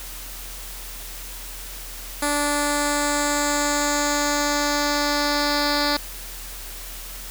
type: tone with low-pass filter sweep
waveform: 10% pulse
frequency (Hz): 291.2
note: D4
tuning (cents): -15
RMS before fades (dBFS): -22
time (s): 2.22-5.97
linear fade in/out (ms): 5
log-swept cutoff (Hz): 9800 to 4800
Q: 3.8
effects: added 41 Hz sine -37 dBFS peak until 7.3 s + white hiss -37 dBFS RMS until 7.3 s